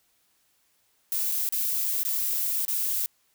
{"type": "noise with dropouts", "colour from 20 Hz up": "violet", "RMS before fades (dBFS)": -27, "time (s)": [1.12, 3.06], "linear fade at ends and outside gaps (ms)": 0, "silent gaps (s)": [[1.316, 1.32], [1.49, 1.524], [2.032, 2.05], [2.651, 2.681]], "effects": ["white hiss -68 dBFS RMS until 3.34 s"]}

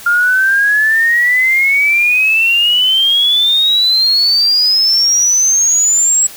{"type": "exponential sweep", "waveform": "sine", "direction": "up", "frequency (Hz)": [1398, 7760], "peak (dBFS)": -8, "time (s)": [0.06, 6.27], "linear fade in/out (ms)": 5, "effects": ["white hiss -33 dBFS RMS until 6.36 s"]}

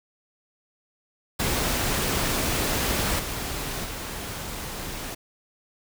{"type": "noise with level steps", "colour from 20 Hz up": "pink", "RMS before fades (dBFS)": [-25, -31, -34], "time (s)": [1.39, 5.15], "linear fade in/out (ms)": 10, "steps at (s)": [3.19, 3.84], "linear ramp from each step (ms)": 5, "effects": []}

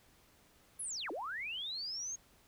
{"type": "linear two-way sweep", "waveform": "sine", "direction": "down then up", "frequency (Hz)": [11280, 280, 6610], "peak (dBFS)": -38, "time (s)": [0.79, 2.16], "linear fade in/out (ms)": 10, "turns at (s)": 1.11, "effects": ["pink hiss -66 dBFS RMS until 2.47 s"]}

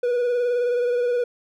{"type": "tone with vibrato", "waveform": "triangle", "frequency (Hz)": 486.7, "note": "B4", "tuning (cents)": -25, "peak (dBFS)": -17, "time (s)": [0.03, 1.24], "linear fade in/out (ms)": 5, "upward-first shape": "sine", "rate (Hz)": 19, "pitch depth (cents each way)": 32, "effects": []}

